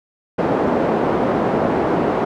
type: band-pass noise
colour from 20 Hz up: pink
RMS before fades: -18 dBFS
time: 0.38-2.25 s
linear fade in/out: 10 ms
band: 240 to 780 Hz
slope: 12 dB/octave
effects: none